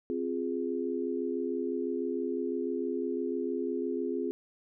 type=chord; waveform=sine; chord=F minor; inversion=second; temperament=equal; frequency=261.6 / 349.2 / 415.3 Hz; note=C4 / F4 / Ab4; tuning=0 / 0 / 0 cents; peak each=-34 dBFS; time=0.1-4.31 s; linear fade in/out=0 ms; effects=none